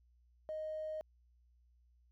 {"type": "tone", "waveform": "triangle", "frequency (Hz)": 622.3, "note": "D#5", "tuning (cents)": 0, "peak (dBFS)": -35, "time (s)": [0.49, 1.01], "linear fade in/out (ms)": 0, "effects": ["tanh soft clip ceiling -36 dBFS", "added 60 Hz sine -66 dBFS peak until 2.11 s"]}